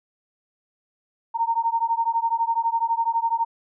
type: beating tone pair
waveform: sine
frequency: 914 / 926 Hz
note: A#5 / A#5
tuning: -34 / -12 cents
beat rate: 12 Hz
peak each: -23 dBFS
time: 1.34-3.45 s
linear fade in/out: 20 ms
effects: none